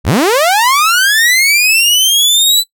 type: linear sweep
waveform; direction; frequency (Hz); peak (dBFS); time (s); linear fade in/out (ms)
sawtooth; up; 34.36 to 4013; -4; 0.04-2.64; 50
effects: noise-tail reverb RT60 0.1 s tail -19 dB re dry